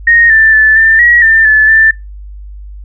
sine tone with pitch steps, 1860 / 1772 / 1748 / 1787 / 1910 / 1791 / 1734 / 1773 Hz, A#6 / A6 / A6 / A6 / A#6 / A6 / A6 / A6, -4 / +12 / -12 / +26 / +42 / +30 / -26 / +13 cents, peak -3 dBFS, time 0.07-1.91 s, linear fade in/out 5 ms, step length 230 ms, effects noise-tail reverb RT60 0.2 s tail -23 dB re dry + added 50 Hz sine -25 dBFS peak until 2.84 s

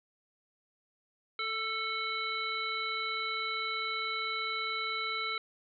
harmonic tone with a mistuned harmonic, 440 Hz, A4, in tune, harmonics 1 / 3 / 5 / 7 / 9, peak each -45 / -36 / -36 / -45 / -38 dBFS, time 1.39-5.38 s, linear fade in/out 2 ms, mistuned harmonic 3, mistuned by +20 cents, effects none

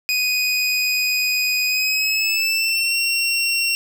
25% pulse tone with pitch glide, 2492 to 2733 Hz, D#7 to F7, +2 to -38 cents, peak -14 dBFS, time 0.09-3.75 s, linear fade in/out 0 ms, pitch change +160 cents, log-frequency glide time 1.66-2.95 s, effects none

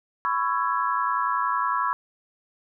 sine chord, C# minor seventh, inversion third, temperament just, 997.9 / 1108.7 / 1330.5 / 1663.1 Hz, B5 / C#6 / E6 / G#6, +18 / 0 / +16 / +2 cents, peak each -26 / -26 / -28 / -32 dBFS, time 0.25-1.93 s, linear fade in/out 0 ms, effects none

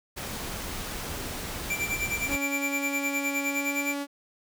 pink noise, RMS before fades -35 dBFS, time 0.16-2.37 s, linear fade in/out 20 ms
square tone with tremolo, 2349 Hz, D7, in tune, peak -26 dBFS, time 1.7-3.94 s, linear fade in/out 2 ms, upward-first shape sine, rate 9.7 Hz, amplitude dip 80%
sawtooth tone with pitch glide, 280 to 283.3 Hz, C#4 to C#4, +18 to +38 cents, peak -26 dBFS, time 2.26-4.07 s, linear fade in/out 50 ms, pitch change +20 cents, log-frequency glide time 3.46-3.9 s
effects none

